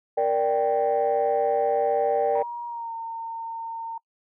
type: chord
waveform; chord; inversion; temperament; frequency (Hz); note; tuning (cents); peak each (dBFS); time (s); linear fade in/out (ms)
sine; G minor; first; equal; 466.2 / 587.3 / 784; Bb4 / D5 / G5; 0 / 0 / 0; -23; 0.17-2.43; 10
type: tone with pitch glide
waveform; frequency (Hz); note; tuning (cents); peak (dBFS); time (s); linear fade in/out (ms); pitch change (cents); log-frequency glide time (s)
sine; 950 to 912.4; A#5 to A#5; +33 to -37; -30; 2.35-3.98; 5; -70; 2.67-2.93
effects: noise-tail reverb RT60 0.1 s tail -25 dB re dry + tanh soft clip ceiling -14 dBFS